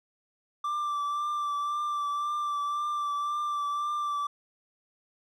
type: tone with vibrato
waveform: triangle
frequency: 1174.7 Hz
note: D6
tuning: in tune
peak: -26 dBFS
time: 0.64-4.27 s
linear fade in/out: 5 ms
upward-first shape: triangle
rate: 1.9 Hz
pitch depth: 27 cents each way
effects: none